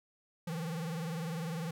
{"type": "tone with vibrato", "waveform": "square", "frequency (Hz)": 164.81, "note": "E3", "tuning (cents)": 0, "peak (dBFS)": -36, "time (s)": [0.47, 1.71], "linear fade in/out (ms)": 5, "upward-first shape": "sine", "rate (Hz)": 20, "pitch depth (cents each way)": 120, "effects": []}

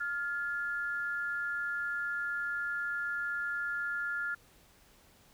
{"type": "tone pair together", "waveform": "sine", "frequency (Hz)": [1404, 1709.5], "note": ["F6", "G#6"], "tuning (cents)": [9, 50], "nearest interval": "minor third", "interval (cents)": 341, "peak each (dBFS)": [-33, -38], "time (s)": [0, 4.35], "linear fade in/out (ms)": 10, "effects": ["pink hiss -62 dBFS RMS until 5.33 s"]}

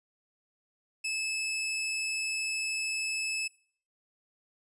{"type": "tone", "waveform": "sawtooth", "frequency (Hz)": 2607, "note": "E7", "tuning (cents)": -20, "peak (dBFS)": -27, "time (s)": [1.04, 3.48], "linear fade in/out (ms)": 10, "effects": ["noise-tail reverb RT60 0.5 s tail -21 dB re dry", "resampled to 24000 Hz"]}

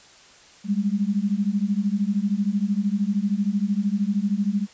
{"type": "beating tone pair", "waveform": "sine", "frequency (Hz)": [196, 209], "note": ["G3", "G#3"], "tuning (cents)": [0, 11], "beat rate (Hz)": 13, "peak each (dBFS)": -23, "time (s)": [0.64, 4.67], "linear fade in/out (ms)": 50, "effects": ["white hiss -50 dBFS RMS until 4.73 s", "resampled to 16000 Hz"]}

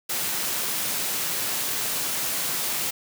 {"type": "high-pass noise", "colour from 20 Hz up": "white", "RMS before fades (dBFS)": -27, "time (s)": [0.09, 2.91], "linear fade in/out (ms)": 10, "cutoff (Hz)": 100, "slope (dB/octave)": 24, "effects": []}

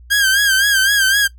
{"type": "tone with vibrato", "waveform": "sawtooth", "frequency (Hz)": 1600, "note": "G6", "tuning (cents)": 35, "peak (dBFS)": -8, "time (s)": [0.1, 1.28], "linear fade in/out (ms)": 20, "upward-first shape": "sine", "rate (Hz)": 3.9, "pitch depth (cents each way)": 75, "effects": ["noise-tail reverb RT60 0.1 s tail -18 dB re dry", "added 60 Hz sine -38 dBFS peak until 1.38 s"]}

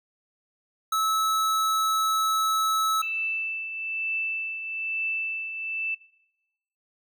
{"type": "tone", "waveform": "square", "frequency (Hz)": 1300, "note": "E6", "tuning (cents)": -24, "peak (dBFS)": -23, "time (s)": [0.92, 3.02], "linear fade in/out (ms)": 5}
{"type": "tone with tremolo", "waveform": "sine", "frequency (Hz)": 2647, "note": "E7", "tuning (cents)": 7, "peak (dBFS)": -25, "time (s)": [3.02, 5.95], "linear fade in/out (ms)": 10, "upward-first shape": "triangle", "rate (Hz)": 1.1, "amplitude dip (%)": 60}
{"effects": ["noise-tail reverb RT60 0.9 s tail -19 dB re dry"]}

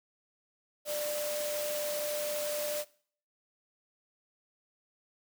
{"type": "tone in noise", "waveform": "sine", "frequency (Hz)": 594, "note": "D5", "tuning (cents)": 20, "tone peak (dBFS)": -33, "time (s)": [0.85, 2.85], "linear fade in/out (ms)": 50, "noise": "white", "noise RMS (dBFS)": -38, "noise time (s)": [0.85, 2.85], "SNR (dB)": 2, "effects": ["noise-tail reverb RT60 0.5 s tail -20 dB re dry", "high-pass 200 Hz 12 dB/octave"]}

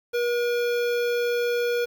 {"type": "tone with notch filter", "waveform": "square", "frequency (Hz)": 479.8, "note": "A#4", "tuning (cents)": 50, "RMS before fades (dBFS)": -24, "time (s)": [0.13, 1.86], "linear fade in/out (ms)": 20, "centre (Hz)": 8700, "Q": 0.75, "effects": ["8-bit"]}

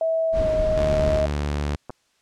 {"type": "tone with pitch glide", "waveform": "sine", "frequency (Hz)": [650, 627.5], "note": ["E5", "D#5"], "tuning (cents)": [-24, 15], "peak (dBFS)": -19, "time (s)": [0.01, 1.26], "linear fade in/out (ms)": 2, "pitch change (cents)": -61, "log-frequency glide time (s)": [0.35, 0.49]}
{"type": "noise", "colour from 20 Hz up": "brown", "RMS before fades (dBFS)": -27, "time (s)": [0.32, 1.24], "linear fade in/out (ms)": 50}
{"type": "tone", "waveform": "sawtooth", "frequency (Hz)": 73.1, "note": "D2", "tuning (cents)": -7, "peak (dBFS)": -19, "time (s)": [0.77, 1.76], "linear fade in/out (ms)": 5}
{"type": "clicks", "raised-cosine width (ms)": 1, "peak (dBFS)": [-19, -21], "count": 2, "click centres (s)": [1.896, 1.904]}
{"effects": ["white hiss -65 dBFS RMS until 2.21 s", "low-pass 7000 Hz 12 dB/octave"]}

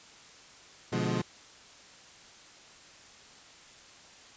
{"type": "chord", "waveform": "25% pulse", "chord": "B diminished seventh", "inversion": "none", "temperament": "equal with one note detuned", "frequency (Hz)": [123.47, 146.83, 174.61, 210.2], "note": ["B2", "D3", "F3", "Ab3"], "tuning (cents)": [0, 0, 0, 21], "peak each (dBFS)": [-29, -33, -29, -30], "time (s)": [0.92, 1.22], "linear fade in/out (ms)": 10, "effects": ["white hiss -53 dBFS RMS until 4.36 s", "resampled to 16000 Hz"]}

